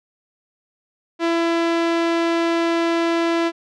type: tone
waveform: sawtooth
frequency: 335.1 Hz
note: E4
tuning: 29 cents sharp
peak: -13 dBFS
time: 1.19-3.52 s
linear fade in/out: 50 ms
effects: low-pass 4000 Hz 12 dB/octave